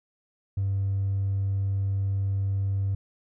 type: tone with hard clipping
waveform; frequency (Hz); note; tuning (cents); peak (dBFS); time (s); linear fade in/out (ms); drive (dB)
sine; 98; G2; 0; -24; 0.57-2.95; 5; 1
effects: none